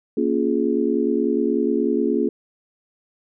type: chord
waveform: sine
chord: Bb minor seventh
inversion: none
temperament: just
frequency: 233.1 / 279.7 / 349.6 / 419.5 Hz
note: Bb3 / Db4 / F4 / Ab4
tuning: 0 / +16 / +2 / +17 cents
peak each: -23 dBFS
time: 0.17-2.29 s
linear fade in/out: 5 ms
effects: none